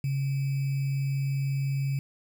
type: tone with sample-and-hold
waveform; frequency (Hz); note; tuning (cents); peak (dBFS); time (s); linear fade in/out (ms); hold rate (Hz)
sine; 137.1; C#3; -19; -25; 0.04-1.99; 2; 2450
effects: none